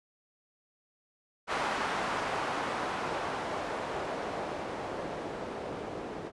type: noise with low-pass filter sweep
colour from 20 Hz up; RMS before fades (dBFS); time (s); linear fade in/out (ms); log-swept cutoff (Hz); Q
blue; -35; 1.47-6.32; 50; 1100 to 440; 0.99
effects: resampled to 24000 Hz